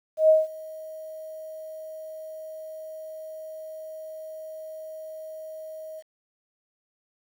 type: tone with ADSR envelope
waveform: sine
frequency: 629 Hz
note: D#5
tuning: 19 cents sharp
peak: -12 dBFS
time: 0.17-6.03 s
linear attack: 120 ms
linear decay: 180 ms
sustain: -24 dB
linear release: 46 ms
effects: 9-bit